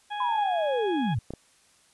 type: harmonic tone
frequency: 830.6 Hz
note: G#5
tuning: in tune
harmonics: 1 / 2 / 3 / 4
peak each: -31 / -39 / -46 / -41 dBFS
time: 0.1-1.15 s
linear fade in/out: 20 ms
type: linear sweep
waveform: sine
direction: down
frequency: 1026 to 93.5 Hz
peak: -24 dBFS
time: 0.2-1.19 s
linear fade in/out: 5 ms
type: clicks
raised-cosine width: 2 ms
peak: -22 dBFS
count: 2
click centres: 1.306 / 1.337 s
effects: white hiss -61 dBFS RMS until 1.93 s + resampled to 24000 Hz